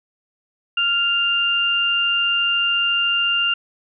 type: tone pair together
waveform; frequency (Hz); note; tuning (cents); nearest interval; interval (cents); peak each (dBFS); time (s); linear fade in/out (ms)
sine; 1396.9 / 2794; F6 / F7; 0 / 0; octave; 1200; -23 / -17; 0.77-3.54; 5
effects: none